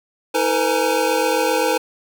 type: tone cluster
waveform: square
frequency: 320.9 / 457.4 / 505 / 837 / 927 Hz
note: E4 / A#4 / B4 / G#5 / A#5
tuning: -46 / -33 / +39 / +13 / -10 cents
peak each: -26 / -23 / -21 / -24 / -27 dBFS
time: 0.34-1.78 s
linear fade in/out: 10 ms
effects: none